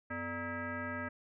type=tone with frequency modulation; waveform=sine; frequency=939 Hz; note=A#5; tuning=12 cents sharp; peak=-36 dBFS; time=0.1-1.09 s; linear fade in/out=10 ms; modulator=344 Hz; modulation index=2.9; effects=none

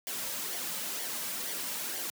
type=noise with flanger; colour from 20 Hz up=white; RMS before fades=-36 dBFS; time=0.07-2.1 s; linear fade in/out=0 ms; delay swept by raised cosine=0.76 to 2.86 ms; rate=2.1 Hz; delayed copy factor=-0.5; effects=high-pass 150 Hz 12 dB/octave

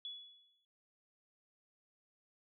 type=tone with exponential decay; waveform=sine; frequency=3400 Hz; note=G#7; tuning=40 cents sharp; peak=-40 dBFS; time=0.05-0.65 s; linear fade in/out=1 ms; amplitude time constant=130 ms; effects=none

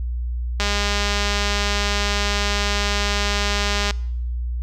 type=click train; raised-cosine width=0.2 ms; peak=-5 dBFS; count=676; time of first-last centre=0.6-3.909 s; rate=204 Hz; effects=noise-tail reverb RT60 0.8 s tail -24 dB re dry + added 60 Hz sine -22 dBFS peak until 4.62 s

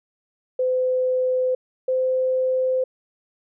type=tone pair in turn; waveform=sine; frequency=510 / 515.6 Hz; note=C5 / C5; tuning=-44 / -26 cents; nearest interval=unison; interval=18 cents; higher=second; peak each=-18 dBFS; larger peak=neither; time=0.59-1.55 / 1.88-2.84 s; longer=neither; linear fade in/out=5 ms; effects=none

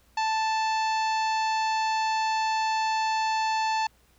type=harmonic tone; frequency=880 Hz; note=A5; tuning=in tune; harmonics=1 / 2 / 3 / 4 / 5 / 6 / 7 / 8; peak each=-24 / -35 / -35 / -43 / -37 / -46 / -46 / -48 dBFS; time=0.17-3.87 s; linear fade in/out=5 ms; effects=added 60 Hz sine -63 dBFS peak until 4.18 s + pink hiss -63 dBFS RMS until 4.18 s

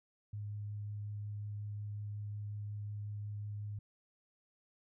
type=tone with vibrato; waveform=sine; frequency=103.83 Hz; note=G#2; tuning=in tune; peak=-39 dBFS; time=0.33-3.79 s; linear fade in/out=5 ms; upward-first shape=triangle; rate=5.5 Hz; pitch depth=9 cents each way; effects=none

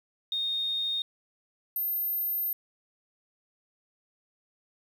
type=tone pair in turn; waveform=sine; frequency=3694 / 13164 Hz; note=A#7 / G#9; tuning=-16 / -16 cents; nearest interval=octave + minor seventh; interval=2200 cents; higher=second; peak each=-27 dBFS; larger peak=neither; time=0.32-1.02 / 1.76-2.53 s; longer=second; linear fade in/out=2 ms; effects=9-bit

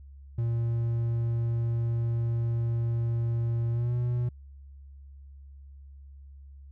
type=tone with pitch glide; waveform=triangle; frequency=116.54 to 121.7 Hz; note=A#2 to B2; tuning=0 to -25 cents; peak=-23 dBFS; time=0.38-4.29 s; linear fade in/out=5 ms; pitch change=+75 cents; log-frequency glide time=3.71-3.94 s; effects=added 69 Hz sine -45 dBFS peak until 6.71 s

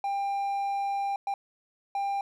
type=tone bursts at uneven times; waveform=triangle; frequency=796 Hz; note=G5; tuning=26 cents sharp; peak=-25 dBFS; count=3; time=0.04-1.16 / 1.27-1.34 / 1.95-2.21 s; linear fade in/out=2 ms; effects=none

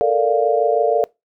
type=chord; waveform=sine; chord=Bb major seventh; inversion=third; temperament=equal; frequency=440 / 466.2 / 587.3 / 698.5 Hz; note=A4 / Bb4 / D5 / F5; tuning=0 / 0 / 0 / 0 cents; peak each=-19 dBFS; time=0.01-1.04 s; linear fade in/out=0 ms; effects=noise-tail reverb RT60 0.2 s tail -23 dB re dry

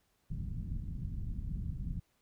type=low-pass noise; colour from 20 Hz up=pink; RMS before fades=-38 dBFS; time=0.3-2 s; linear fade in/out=10 ms; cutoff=180 Hz; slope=24 dB/octave; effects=pink hiss -75 dBFS RMS until 2.21 s

